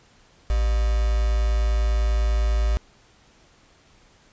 sine tone with quantisation, 55 Hz, A1, in tune, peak -18 dBFS, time 0.5-2.77 s, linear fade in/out 0 ms, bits 5, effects pink hiss -56 dBFS RMS until 4.32 s + resampled to 16000 Hz

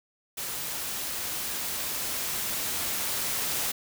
white noise with level ramp, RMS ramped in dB -34 to -29 dBFS, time 0.37-3.72 s, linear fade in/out 10 ms, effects none

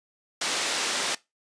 white band-pass noise, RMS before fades -28 dBFS, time 0.41-1.15 s, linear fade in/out 5 ms, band 270 to 6100 Hz, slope 12 dB/octave, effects noise-tail reverb RT60 0.2 s tail -20 dB re dry + resampled to 22050 Hz

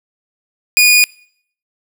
sawtooth tone, 2456 Hz, D#7, 23 cents flat, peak -3 dBFS, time 0.77-1.04 s, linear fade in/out 0 ms, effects noise-tail reverb RT60 0.6 s tail -24 dB re dry

